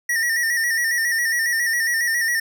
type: tone with vibrato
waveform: square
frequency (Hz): 1864.7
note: A#6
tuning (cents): 0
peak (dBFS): -19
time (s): 0.09-2.4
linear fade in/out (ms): 5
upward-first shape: square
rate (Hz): 7.3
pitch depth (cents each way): 53
effects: none